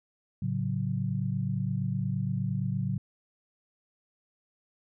sine chord, F# minor, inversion first, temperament equal, 110 / 138.59 / 185 Hz, A2 / C#3 / F#3, 0 / 0 / 0 cents, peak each -32 / -31 / -32 dBFS, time 0.42-2.98 s, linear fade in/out 5 ms, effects none

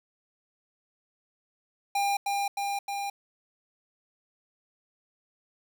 square tone with echo, 802 Hz, G5, 39 cents sharp, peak -25 dBFS, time 1.95-2.17 s, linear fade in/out 5 ms, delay 310 ms, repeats 3, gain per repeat -2 dB, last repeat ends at 3.1 s, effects 9-bit

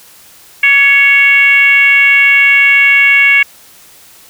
sine tone with frequency modulation, 2217 Hz, C#7, in tune, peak -4 dBFS, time 0.63-3.43 s, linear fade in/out 5 ms, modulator 536 Hz, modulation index 0.8, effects white hiss -40 dBFS RMS until 4.29 s

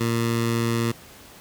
15% pulse tone with notch filter, 116.1 Hz, A#2, 7 cents flat, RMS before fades -23 dBFS, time 0-0.92 s, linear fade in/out 10 ms, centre 650 Hz, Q 1.6, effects pink hiss -46 dBFS RMS until 1.4 s + high-pass 60 Hz 12 dB/octave

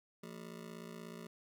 25% pulse ring-modulated tone, 199.1 Hz, G3, 27 cents sharp, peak -40 dBFS, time 0.23-1.27 s, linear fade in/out 5 ms, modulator 28.3 Hz, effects none

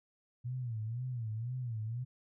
sine tone with vibrato, 117.9 Hz, A#2, 20 cents sharp, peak -35 dBFS, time 0.44-2.05 s, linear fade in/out 20 ms, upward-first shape sine, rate 2 Hz, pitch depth 150 cents each way, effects none

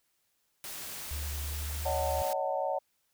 white noise, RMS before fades -41 dBFS, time 0.64-2.33 s, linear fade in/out 0 ms
sine tone with pitch glide, 73.5 to 75.3 Hz, D2 to D2, +2 to +44 cents, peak -34 dBFS, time 1.11-2.22 s, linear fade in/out 0 ms, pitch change +42 cents, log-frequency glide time 1.37-1.83 s
sine chord, D# half-diminished seventh, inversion third, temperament just, 560 / 622.3 / 746.7 / 896 Hz, C#5 / D#5 / F#5 / A5, +18 / 0 / +16 / +31 cents, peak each -33 / -35 / -34 / -36 dBFS, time 1.85-2.79 s, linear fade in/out 10 ms
effects white hiss -75 dBFS RMS until 3.13 s

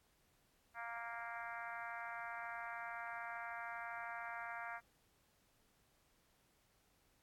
harmonic tone, 233.1 Hz, A#3, in tune, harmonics 3 / 4 / 5 / 6 / 7 / 8 / 9 / 10, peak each -50 / -51 / -53 / -50 / -51 / -57 / -54 / -59 dBFS, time 0.74-4.81 s, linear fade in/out 50 ms, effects pink hiss -75 dBFS RMS until 7.22 s + AAC 64 kbps

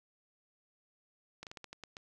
slowing click train, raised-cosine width 0.2 ms, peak -28 dBFS, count 8, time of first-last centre 1.43-1.968 s, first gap 38 ms, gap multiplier 1.23, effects none

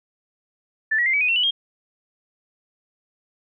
sine tone with pitch steps, 1760 / 1919.3 / 2093 / 2282 / 2489 / 2714 / 2960 / 3228 Hz, A6 / B6 / C7 / C#7 / D#7 / E7 / F#7 / G#7, 0 / -50 / 0 / +50 / 0 / +50 / 0 / -50 cents, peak -17 dBFS, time 0.91-1.51 s, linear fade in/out 10 ms, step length 75 ms, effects none

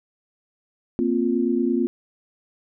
sine chord, Bb suspended second, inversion none, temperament just, 233.1 / 262.2 / 349.6 Hz, Bb3 / C4 / F4, 0 / +4 / +2 cents, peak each -23 dBFS, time 0.99-1.87 s, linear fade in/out 0 ms, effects none

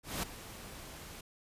pink noise with ADSR envelope, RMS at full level -34 dBFS, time 0.03-1.21 s, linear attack 200 ms, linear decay 8 ms, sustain -14 dB, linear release 5 ms, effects resampled to 32000 Hz

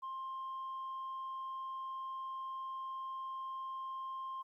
sine tone, 1057 Hz, C6, 17 cents sharp, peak -38 dBFS, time 0.02-4.43 s, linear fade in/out 20 ms, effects tanh soft clip ceiling -38 dBFS + 13-bit

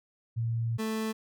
sine / 30% pulse tone pair in turn, 115.2 / 219.9 Hz, A#2 / A3, -20 / -1 cents, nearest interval major seventh, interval 1119 cents, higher second, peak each -27 dBFS, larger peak neither, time 0.36-0.78 / 0.78-1.13 s, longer first, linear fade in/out 20 ms, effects none

